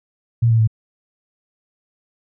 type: tone with pitch steps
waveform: sine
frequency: 116.54 / 113.55 / 110.64 Hz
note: A#2 / A#2 / A2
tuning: 0 / -45 / +10 cents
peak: -11 dBFS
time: 0.42-0.675 s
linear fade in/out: 10 ms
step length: 85 ms
effects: none